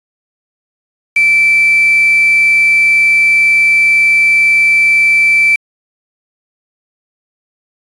sine tone with quantisation, 2329 Hz, D7, 15 cents flat, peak -6 dBFS, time 1.16-5.56 s, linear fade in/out 5 ms, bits 4, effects resampled to 24000 Hz

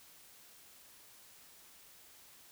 silence, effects white hiss -59 dBFS RMS until 2.51 s

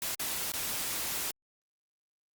white noise with dropouts, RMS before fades -34 dBFS, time 0.02-1.31 s, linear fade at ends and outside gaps 2 ms, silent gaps 0.149-0.195 / 0.52-0.536 s, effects Opus 48 kbps

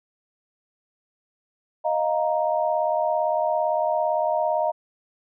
sine chord, Eb suspended second, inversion none, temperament just, 622.3 / 700 / 933.4 Hz, Eb5 / F5 / Bb5, 0 / +4 / +2 cents, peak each -23 / -25 / -26 dBFS, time 1.84-4.72 s, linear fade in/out 20 ms, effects none

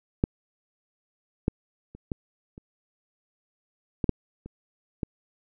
clicks, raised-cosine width 3 ms, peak -8 / -9 / -30 / -16 / -30 / -12 / -6 / -27 / -15 dBFS, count 9, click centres 0.239 / 1.481 / 1.95 / 2.118 / 2.579 / 4.042 / 4.093 / 4.46 / 5.032 s, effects none

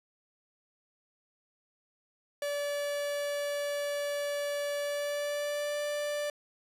45% pulse tone with pitch glide, 577 to 587.4 Hz, D5 to D5, -31 to 0 cents, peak -31 dBFS, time 2.42-6.3 s, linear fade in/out 2 ms, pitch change +31 cents, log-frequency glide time 4.79-5.81 s, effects resampled to 32000 Hz

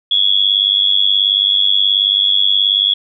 sine tone with amplitude modulation, 3373 Hz, G#7, 26 cents sharp, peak -6 dBFS, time 0.11-2.94 s, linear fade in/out 5 ms, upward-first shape sine, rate 98.6 Hz, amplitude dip 95%, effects none

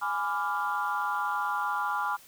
sine chord, G# diminished seventh, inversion none, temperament equal with one note detuned, 830.6 / 999.2 / 1174.7 / 1396.9 Hz, G#5 / B5 / D6 / F6, 0 / +20 / 0 / 0 cents, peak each -32 dBFS, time 0.01-2.17 s, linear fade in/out 20 ms, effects tanh soft clip ceiling -19 dBFS + white hiss -54 dBFS RMS until 2.27 s

